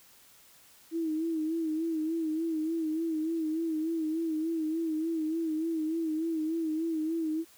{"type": "tone with vibrato", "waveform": "sine", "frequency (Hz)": 320.9, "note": "E4", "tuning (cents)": -46, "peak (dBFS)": -28, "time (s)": [0.91, 7.45], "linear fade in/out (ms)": 50, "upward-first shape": "sine", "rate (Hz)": 3.4, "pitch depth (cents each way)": 63, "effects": ["white hiss -58 dBFS RMS until 7.57 s"]}